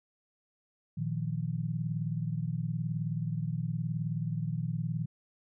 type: chord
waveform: sine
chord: Bb suspended fourth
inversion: none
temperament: equal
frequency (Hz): 116.54 / 155.56 / 174.61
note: Bb2 / Eb3 / F3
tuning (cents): 0 / 0 / 0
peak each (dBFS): -35 / -33 / -37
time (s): 0.97-5.06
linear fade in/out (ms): 10
effects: none